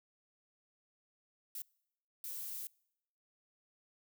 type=noise bursts at uneven times; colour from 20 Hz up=violet; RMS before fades=-43 dBFS; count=2; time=1.55-1.62 / 2.24-2.67 s; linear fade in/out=2 ms; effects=noise-tail reverb RT60 0.8 s tail -26 dB re dry